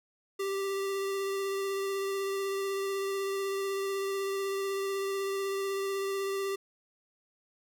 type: tone with vibrato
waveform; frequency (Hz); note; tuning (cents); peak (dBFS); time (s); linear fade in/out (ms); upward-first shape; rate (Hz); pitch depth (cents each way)
square; 392; G4; 0; -31; 0.39-6.56; 10; sine; 16; 13
effects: none